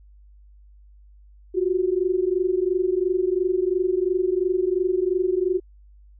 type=tone pair together; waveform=sine; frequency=355.9 / 378.8 Hz; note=F4 / F#4; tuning=+33 / +41 cents; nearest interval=minor second; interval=108 cents; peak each=-22 / -22 dBFS; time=1.54-5.6 s; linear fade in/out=20 ms; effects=added 50 Hz sine -47 dBFS peak until 6.19 s

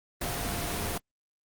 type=tone in noise; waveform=sine; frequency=698.5 Hz; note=F5; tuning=in tune; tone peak=-41 dBFS; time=0.21-0.98 s; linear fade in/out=5 ms; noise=pink; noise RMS=-32 dBFS; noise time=0.21-0.98 s; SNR=-12 dB; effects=Opus 24 kbps

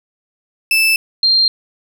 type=tone pair in turn; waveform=35% pulse / sine; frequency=2637 / 4186 Hz; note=E7 / C8; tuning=0 / 0 cents; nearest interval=minor sixth; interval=800 cents; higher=second; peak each=-9 dBFS; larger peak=neither; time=0.71-0.96 / 1.23-1.48 s; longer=neither; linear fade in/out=2 ms; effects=none

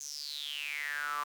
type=tone with high-pass filter sweep; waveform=sawtooth; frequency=146.4 Hz; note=D3; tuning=5 cents flat; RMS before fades=-38 dBFS; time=0-1.24 s; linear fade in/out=10 ms; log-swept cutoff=6500 to 1100 Hz; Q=9.8; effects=9-bit

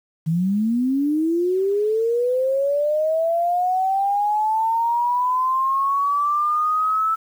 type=linear sweep; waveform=sine; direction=up; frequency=155.1 to 1318.5 Hz; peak=-17 dBFS; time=0.26-7.16 s; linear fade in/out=20 ms; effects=8-bit

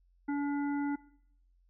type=harmonic tone; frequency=286.1 Hz; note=D4; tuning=45 cents flat; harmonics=1 / 3 / 5 / 7; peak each=-30 / -41 / -44 / -49 dBFS; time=0.28-0.96 s; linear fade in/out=10 ms; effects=noise-tail reverb RT60 0.7 s tail -21 dB re dry + added 44 Hz sine -64 dBFS peak until 1.69 s

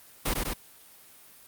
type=noise with echo; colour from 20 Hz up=pink; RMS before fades=-27 dBFS; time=0.25-0.34 s; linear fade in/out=10 ms; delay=99 ms; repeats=2; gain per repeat=-2 dB; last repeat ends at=0.538 s; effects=white hiss -53 dBFS RMS until 1.47 s + Opus 32 kbps

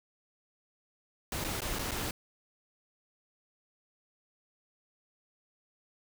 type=noise with dropouts; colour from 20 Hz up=pink; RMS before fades=-35 dBFS; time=1.32-2.11 s; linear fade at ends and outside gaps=2 ms; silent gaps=1.442-1.446 / 1.606-1.618 / 1.788-1.792 / 1.911-1.916 s; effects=none

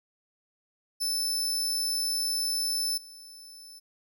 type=tone with level steps; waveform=sawtooth; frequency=5274 Hz; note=E8; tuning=in tune; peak=-24 / -43 dBFS; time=1-3.8 s; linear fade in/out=20 ms; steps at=2.97 s; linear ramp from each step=10 ms; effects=none

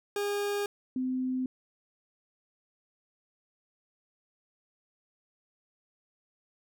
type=tone pair in turn; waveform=40% pulse / sine; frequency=407.6 / 256.8 Hz; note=G#4 / C4; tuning=-32 / -32 cents; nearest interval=minor sixth; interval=800 cents; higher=first; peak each=-28 dBFS; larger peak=neither; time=0.16-0.66 / 0.96-1.46 s; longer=neither; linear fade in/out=2 ms; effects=none

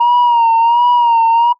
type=tone with vibrato; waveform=sine; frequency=941 Hz; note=A#5; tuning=16 cents sharp; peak=-5 dBFS; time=0-1.53 s; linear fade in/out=10 ms; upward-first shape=sine; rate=1.4 Hz; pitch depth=58 cents each way; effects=noise-tail reverb RT60 0.1 s tail -22 dB re dry + tanh soft clip ceiling -6 dBFS

